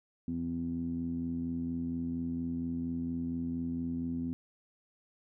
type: tone with low-pass filter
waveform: 15% pulse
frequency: 84.3 Hz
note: E2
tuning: 39 cents sharp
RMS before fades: -35 dBFS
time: 0.28-4.33 s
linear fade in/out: 0 ms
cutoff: 240 Hz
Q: 6.3
effects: none